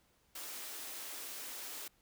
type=high-pass noise; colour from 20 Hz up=white; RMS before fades=-45 dBFS; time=0.35-1.88 s; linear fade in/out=5 ms; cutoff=240 Hz; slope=48 dB/octave; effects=pink hiss -72 dBFS RMS until 2.01 s